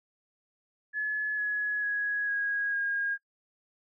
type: tone with pitch steps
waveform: sine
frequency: 1708 / 1687.4 / 1667.1 / 1647 / 1627.1 Hz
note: G#6 / G#6 / G#6 / G#6 / G#6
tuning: +48 / +27 / +6 / -15 / -36 cents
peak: -27 dBFS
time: 0.93-3.18 s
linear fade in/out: 50 ms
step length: 450 ms
effects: noise-tail reverb RT60 0.1 s tail -23 dB re dry